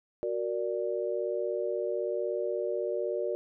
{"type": "chord", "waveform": "sine", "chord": "Gb augmented", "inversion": "none", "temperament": "equal", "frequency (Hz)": [370, 466.2, 587.3], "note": ["Gb4", "Bb4", "D5"], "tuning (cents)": [0, 0, 0], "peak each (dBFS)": -33, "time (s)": [0.23, 3.35], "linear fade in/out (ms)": 0, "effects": []}